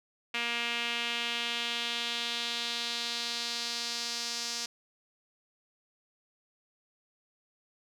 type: tone with band-pass filter sweep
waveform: sawtooth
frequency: 236.1 Hz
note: A#3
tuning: 22 cents sharp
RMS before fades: -34 dBFS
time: 0.34-4.66 s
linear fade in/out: 5 ms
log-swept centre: 2600 to 5300 Hz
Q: 2.6
effects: none